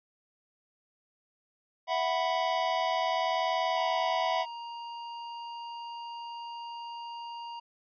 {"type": "chord", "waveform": "square", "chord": "E suspended second", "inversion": "none", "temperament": "equal", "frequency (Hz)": [659.3, 740, 987.8], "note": ["E5", "F#5", "B5"], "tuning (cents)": [0, 0, 0], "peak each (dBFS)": -32, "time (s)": [1.87, 4.46], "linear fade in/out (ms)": 50}
{"type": "tone", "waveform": "square", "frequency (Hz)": 938, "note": "A#5", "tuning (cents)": 11, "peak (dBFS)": -39, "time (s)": [3.76, 7.6], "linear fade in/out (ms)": 10}
{"effects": ["resampled to 11025 Hz"]}